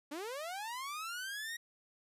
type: linear sweep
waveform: sawtooth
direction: up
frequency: 274.6 to 1900 Hz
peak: -36 dBFS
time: 0.11-1.57 s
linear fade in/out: 10 ms
effects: resampled to 32000 Hz